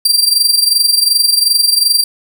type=tone with amplitude modulation; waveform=sawtooth; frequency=4716 Hz; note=D8; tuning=6 cents sharp; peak=-3 dBFS; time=0.05-2.04 s; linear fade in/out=5 ms; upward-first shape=sine; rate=22.7 Hz; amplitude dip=70%; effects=none